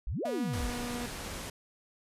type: exponential two-way sweep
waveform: sine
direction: up then down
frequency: 41.31 to 726 to 41.31 Hz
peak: -31 dBFS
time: 0.07-0.7 s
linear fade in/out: 0 ms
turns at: 0.25 s
type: tone with pitch glide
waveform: sawtooth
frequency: 243 to 241.5 Hz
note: B3 to B3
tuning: -28 to -39 cents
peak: -32 dBFS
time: 0.25-1.06 s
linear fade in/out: 5 ms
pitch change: -11 cents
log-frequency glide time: 0.73-0.92 s
type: low-pass noise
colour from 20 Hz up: pink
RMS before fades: -40 dBFS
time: 0.53-1.5 s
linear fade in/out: 5 ms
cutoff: 12000 Hz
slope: 24 dB/octave
effects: resampled to 32000 Hz